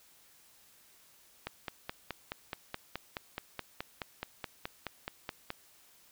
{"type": "click train", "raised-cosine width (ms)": 0.3, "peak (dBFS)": -20, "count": 20, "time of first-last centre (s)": [1.47, 5.504], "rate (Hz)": 4.71, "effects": ["white hiss -62 dBFS RMS until 6.11 s"]}